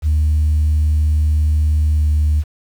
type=tone with pitch glide; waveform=sine; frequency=76.4 to 75.61 Hz; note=D#2 to D#2; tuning=-31 to -49 cents; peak=-10 dBFS; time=0.02-2.44 s; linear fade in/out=50 ms; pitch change=-18 cents; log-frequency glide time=1.96-2.04 s; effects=tanh soft clip ceiling -9 dBFS + 7-bit